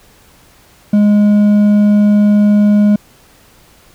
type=tone with hard clipping; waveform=triangle; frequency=207.1 Hz; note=G#3; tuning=5 cents flat; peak=-7 dBFS; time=0.93-2.96 s; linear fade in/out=5 ms; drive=7 dB; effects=pink hiss -46 dBFS RMS until 3.94 s

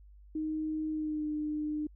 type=tone with pitch glide; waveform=sine; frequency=311.1 to 302.2 Hz; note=D#4 to D4; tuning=0 to +50 cents; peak=-31 dBFS; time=0.35-1.87 s; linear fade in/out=5 ms; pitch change=-50 cents; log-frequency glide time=0.9-1.27 s; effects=added 50 Hz sine -52 dBFS peak until 1.95 s

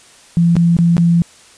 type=tone with dropouts; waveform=sine; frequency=170 Hz; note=F3; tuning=46 cents flat; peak=-8 dBFS; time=0.37-1.22 s; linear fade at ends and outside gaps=0 ms; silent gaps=0.555-0.566 / 0.767-0.788 / 0.968-0.98 s; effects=white hiss -44 dBFS RMS until 1.57 s + resampled to 22050 Hz

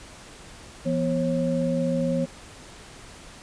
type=tone cluster; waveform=sine; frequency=169.5 / 245.1 / 541 Hz; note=E3 / B3 / C#5; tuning=+49 / -13 / -42 cents; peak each=-26 dBFS; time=0.85-2.26 s; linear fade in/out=20 ms; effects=pink hiss -45 dBFS RMS until 3.42 s + resampled to 22050 Hz

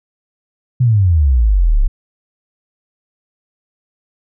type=exponential sweep; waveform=sine; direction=down; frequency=130.1 to 31.12 Hz; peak=-8 dBFS; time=0.8-1.88 s; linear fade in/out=10 ms; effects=none

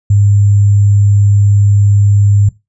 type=tone with sample-and-hold; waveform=sine; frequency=101.5 Hz; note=G#2; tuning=39 cents flat; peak=-5 dBFS; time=0.1-2.49 s; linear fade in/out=5 ms; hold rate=7350 Hz; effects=noise-tail reverb RT60 0.2 s tail -18 dB re dry + resampled to 22050 Hz

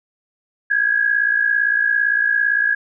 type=tone pair together; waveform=sine; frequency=1615.3 / 1673 Hz; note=G#6 / G#6; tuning=-49 / +12 cents; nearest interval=minor second; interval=61 cents; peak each=-19 / -16 dBFS; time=0.7-2.75 s; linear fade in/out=10 ms; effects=none

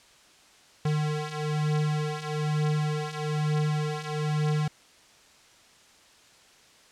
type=beating tone pair; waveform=square; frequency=150.7 / 151.8 Hz; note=D3 / D#3; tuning=+45 / -42 cents; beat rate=1.1 Hz; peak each=-31 / -28 dBFS; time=0.85-4.68 s; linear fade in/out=5 ms; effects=white hiss -56 dBFS RMS until 6.91 s + low-pass 7000 Hz 12 dB/octave

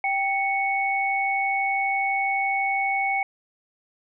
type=tone pair together; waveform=sine; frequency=784 / 2217 Hz; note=G5 / C#7; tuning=0 / 0 cents; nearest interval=octave + tritone; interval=1800 cents; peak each=-24 dBFS; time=0.04-3.23 s; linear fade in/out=2 ms; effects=none

